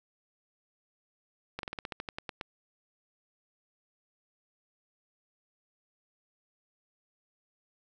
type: slowing click train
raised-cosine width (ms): 0.3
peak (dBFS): -20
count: 12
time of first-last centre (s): 1.59-2.412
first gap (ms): 42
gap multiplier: 1.11
effects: none